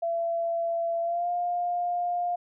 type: tone with pitch glide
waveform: sine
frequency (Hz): 674 to 705.1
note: E5 to F5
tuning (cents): +38 to +16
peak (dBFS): -25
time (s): 0.02-2.36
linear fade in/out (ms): 10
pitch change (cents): +78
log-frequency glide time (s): 1.01-1.3
effects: none